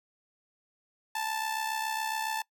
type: tone with amplitude modulation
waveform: sawtooth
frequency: 880 Hz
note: A5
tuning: in tune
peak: -24 dBFS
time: 1.15-2.42 s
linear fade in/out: 5 ms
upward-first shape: sine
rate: 67.2 Hz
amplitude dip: 60%
effects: noise-tail reverb RT60 0.1 s tail -21 dB re dry